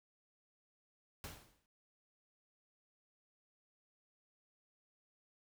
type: noise with exponential decay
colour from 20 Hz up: pink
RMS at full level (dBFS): -45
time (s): 1.24-1.66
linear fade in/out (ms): 1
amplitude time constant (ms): 91
effects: none